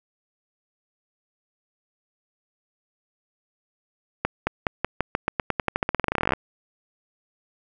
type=accelerating click train; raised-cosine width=0.5 ms; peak=-6 dBFS; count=29; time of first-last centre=4.25-6.335 s; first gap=220 ms; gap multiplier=0.9; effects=none